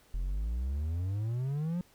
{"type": "exponential sweep", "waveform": "triangle", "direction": "up", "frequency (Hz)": [41.2, 181.5], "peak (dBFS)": -28, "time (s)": [0.14, 1.81], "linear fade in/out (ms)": 0, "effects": ["pink hiss -63 dBFS RMS until 1.94 s"]}